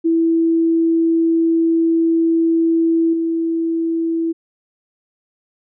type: tone with level steps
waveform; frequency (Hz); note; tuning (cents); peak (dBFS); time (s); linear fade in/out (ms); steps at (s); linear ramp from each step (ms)
sine; 329.6; E4; 0; -12 / -16; 0.04-4.33; 20; 3.13; 5
effects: none